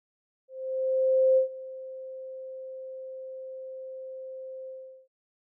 sine tone with ADSR envelope, 523.3 Hz, C5, in tune, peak -17 dBFS, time 0.48-5.08 s, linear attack 890 ms, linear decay 110 ms, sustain -20 dB, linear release 400 ms, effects none

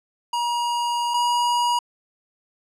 square tone pair in turn, 953 / 960.7 Hz, A#5 / B5, +38 / -48 cents, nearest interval unison, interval 14 cents, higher second, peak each -22 / -19 dBFS, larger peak second, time 0.33-1.14 / 1.14-1.79 s, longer first, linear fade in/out 5 ms, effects low-pass 9000 Hz 12 dB/octave

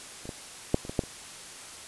clicks, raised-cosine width 2 ms, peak -28 / -22 / -8 / -28 / -21 / -10 / -29 dBFS, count 7, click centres 0.255 / 0.292 / 0.744 / 0.851 / 0.895 / 0.992 / 1.037 s, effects white hiss -44 dBFS RMS until 1.87 s + resampled to 24000 Hz

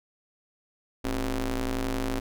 sawtooth ring-modulated tone, 121.3 Hz, B2, 31 cents flat, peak -20 dBFS, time 1.04-2.2 s, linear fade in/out 10 ms, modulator 147 Hz, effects none

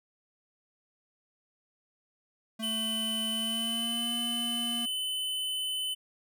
square tone with pitch glide, 222.1 to 236.7 Hz, A3 to A#3, +16 to +27 cents, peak -36 dBFS, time 2.59-4.86 s, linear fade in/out 10 ms, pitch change +111 cents, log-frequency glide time 3.3-4.14 s
square tone, 3025 Hz, F#7, 38 cents sharp, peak -31 dBFS, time 2.62-5.95 s, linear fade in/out 20 ms
effects none

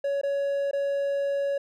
triangle tone with dropouts, 560 Hz, C#5, 18 cents sharp, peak -22 dBFS, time 0.04-1.58 s, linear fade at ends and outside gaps 5 ms, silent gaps 0.214-0.233 / 0.712-0.731 s, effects none

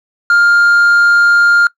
triangle tone with quantisation, 1404 Hz, F6, 9 cents sharp, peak -4 dBFS, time 0.3-1.67 s, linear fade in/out 2 ms, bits 5, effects noise-tail reverb RT60 0.1 s tail -21 dB re dry + low-pass 7000 Hz 12 dB/octave

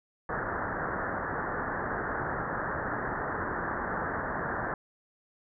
white low-pass noise, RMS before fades -33 dBFS, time 0.29-4.74 s, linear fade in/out 2 ms, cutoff 1800 Hz, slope 96 dB/octave, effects none

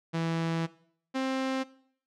sawtooth tone pair in turn, 164.81 / 263.9 Hz, E3 / C4, 0 / +15 cents, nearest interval minor sixth, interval 815 cents, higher second, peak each -24 dBFS, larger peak neither, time 0.13-0.67 / 1.14-1.64 s, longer first, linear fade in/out 20 ms, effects noise-tail reverb RT60 0.6 s tail -19 dB re dry + low-pass 5000 Hz 12 dB/octave

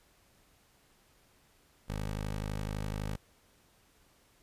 15% pulse tone, 51.91 Hz, G#1, in tune, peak -28 dBFS, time 1.88-3.17 s, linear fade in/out 20 ms, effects pink hiss -66 dBFS RMS until 4.42 s + resampled to 32000 Hz

